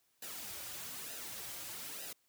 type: noise with flanger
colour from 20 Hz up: white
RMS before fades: -45 dBFS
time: 0.22-2.13 s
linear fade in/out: 5 ms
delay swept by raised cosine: 0.89 to 4.69 ms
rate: 1.1 Hz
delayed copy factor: -0.65
effects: white hiss -75 dBFS RMS until 2.28 s